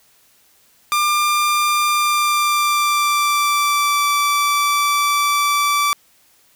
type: tone with pitch glide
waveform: sawtooth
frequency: 1195 to 1161.7 Hz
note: D6 to D6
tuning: +30 to -19 cents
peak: -11 dBFS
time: 0.92-5.93 s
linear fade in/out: 0 ms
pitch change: -49 cents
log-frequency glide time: 1.92-4.07 s
effects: white hiss -55 dBFS RMS until 6.55 s